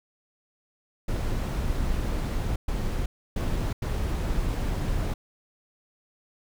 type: noise bursts at uneven times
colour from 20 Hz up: brown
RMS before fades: -27 dBFS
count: 4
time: 1.08-2.56 / 2.68-3.06 / 3.36-3.73 / 3.82-5.14 s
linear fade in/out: 5 ms
effects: none